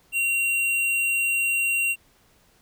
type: tone with tanh clipping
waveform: sine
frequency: 2752 Hz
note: F7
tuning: 26 cents flat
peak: -22 dBFS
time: 0.12-1.96 s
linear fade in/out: 50 ms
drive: 17 dB
effects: pink hiss -60 dBFS RMS until 2.61 s